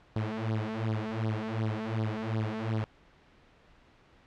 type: tone with flanger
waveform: sawtooth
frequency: 110 Hz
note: A2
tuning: in tune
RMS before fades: -32 dBFS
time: 0.16-2.84 s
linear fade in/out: 0 ms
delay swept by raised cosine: 0.2 to 4.6 ms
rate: 2.7 Hz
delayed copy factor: +0.85
effects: pink hiss -60 dBFS RMS until 4.26 s + low-pass 3000 Hz 12 dB/octave

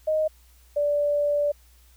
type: tone pair in turn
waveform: sine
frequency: 622.3 / 583.3 Hz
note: D#5 / D5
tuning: 0 / -12 cents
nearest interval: minor second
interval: 112 cents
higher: first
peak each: -20 dBFS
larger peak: neither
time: 0.07-0.28 / 0.76-1.52 s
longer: second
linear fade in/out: 10 ms
effects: added 60 Hz sine -53 dBFS peak until 1.96 s + white hiss -60 dBFS RMS until 1.96 s

